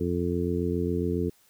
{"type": "harmonic tone", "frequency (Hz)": 87.31, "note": "F2", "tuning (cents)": 0, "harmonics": [1, 2, 3, 4, 5], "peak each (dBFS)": [-31, -31, -31, -31, -31], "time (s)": [0, 1.3], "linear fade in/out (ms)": 10, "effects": ["white hiss -62 dBFS RMS until 1.49 s"]}